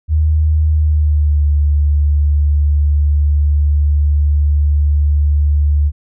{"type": "tone with pitch glide", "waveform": "sine", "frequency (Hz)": [77.3, 73.34], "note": ["D#2", "D2"], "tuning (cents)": [-11, -2], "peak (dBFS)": -9, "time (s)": [0.08, 5.92], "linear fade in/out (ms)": 50, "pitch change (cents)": -91, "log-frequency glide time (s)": [0.7, 1.45], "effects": []}